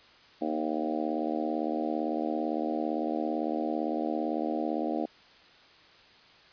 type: harmonic tone with a mistuned harmonic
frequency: 77.78 Hz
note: D#2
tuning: in tune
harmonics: 3 / 4 / 5 / 6 / 7 / 8 / 9 / 10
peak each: -35 / -32 / -39 / -40 / -37 / -39 / -36 / -41 dBFS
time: 0.41-5.06 s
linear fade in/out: 10 ms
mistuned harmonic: 3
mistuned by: +24 cents
effects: white hiss -56 dBFS RMS until 6.52 s + resampled to 11025 Hz